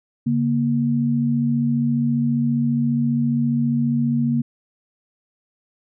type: tone pair together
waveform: sine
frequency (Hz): 140.7 / 235.5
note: C#3 / A#3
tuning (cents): +26 / +18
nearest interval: major sixth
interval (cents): 892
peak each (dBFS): -22 / -18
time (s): 0.26-4.42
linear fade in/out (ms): 10
effects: none